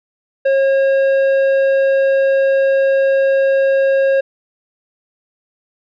sine tone with tanh clipping, 542 Hz, C#5, 39 cents flat, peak -12 dBFS, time 0.45-4.21 s, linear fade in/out 10 ms, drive 9 dB, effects none

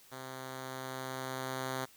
5% pulse tone with level ramp, 130.81 Hz, C3, in tune, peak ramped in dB -32 to -23 dBFS, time 0.11-1.86 s, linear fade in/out 20 ms, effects white hiss -60 dBFS RMS until 1.96 s

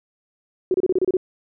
sine tone bursts, 370 Hz, F#4, in tune, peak -15 dBFS, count 8, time 0.71-1.169 s, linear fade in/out 2 ms, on 32 ms, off 29 ms, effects none

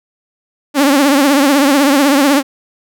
sawtooth tone with vibrato, 280.4 Hz, C#4, 20 cents sharp, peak -4 dBFS, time 0.74-2.43 s, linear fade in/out 50 ms, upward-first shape triangle, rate 16 Hz, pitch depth 120 cents each way, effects none

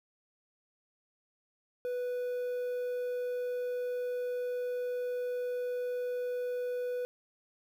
triangle tone with quantisation, 493.9 Hz, B4, in tune, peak -30 dBFS, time 1.85-7.05 s, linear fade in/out 0 ms, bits 10, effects none

